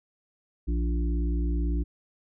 harmonic tone, 58.1 Hz, A#1, 5 cents flat, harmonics 1 / 3 / 5 / 6, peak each -24 / -36 / -35 / -40 dBFS, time 0.67-1.84 s, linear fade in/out 20 ms, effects none

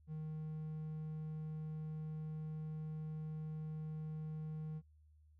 triangle tone, 155.56 Hz, D#3, in tune, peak -39 dBFS, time 0.07-4.82 s, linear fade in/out 50 ms, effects noise-tail reverb RT60 0.1 s tail -19 dB re dry + added 76 Hz sine -63 dBFS peak until 5.39 s

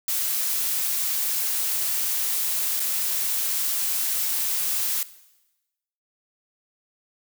blue noise with dropouts, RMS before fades -25 dBFS, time 0.08-5.03 s, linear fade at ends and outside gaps 2 ms, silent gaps 2.797-2.801 s, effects noise-tail reverb RT60 1.0 s tail -17 dB re dry

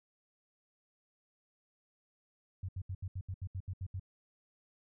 sine tone bursts, 93.5 Hz, F#2, 19 cents sharp, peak -36 dBFS, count 11, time 2.63-3.997 s, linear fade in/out 5 ms, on 57 ms, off 74 ms, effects none

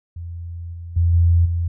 sine tone with level steps, 85.2 Hz, F2, 42 cents flat, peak -28 / -30 / -13 / -11 / -18 dBFS, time 0.16-1.68 s, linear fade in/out 5 ms, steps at 0.73 / 0.96 / 1.13 / 1.45 s, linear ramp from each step 10 ms, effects none

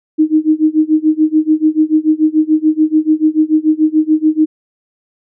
sine tone with tremolo, 311.1 Hz, D#4, in tune, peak -5 dBFS, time 0.18-4.46 s, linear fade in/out 20 ms, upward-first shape sine, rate 6.9 Hz, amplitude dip 95%, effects none

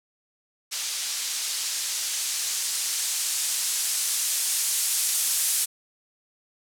violet noise with low-pass filter sweep, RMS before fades -27 dBFS, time 0.71-5.66 s, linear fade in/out 20 ms, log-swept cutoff 5300 to 9500 Hz, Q 0.83, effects none

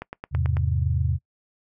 click train, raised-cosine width 0.5 ms, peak -18 dBFS, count 6, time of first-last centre 0.02-0.569 s, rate 9.11 Hz
sine chord, E augmented, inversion none, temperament equal, 82.41 / 103.83 / 130.81 Hz, E2 / G#2 / B#2, 0 / 0 / 0 cents, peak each -23 / -27 / -25 dBFS, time 0.31-1.19 s, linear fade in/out 50 ms
effects noise-tail reverb RT60 0.1 s tail -24 dB re dry

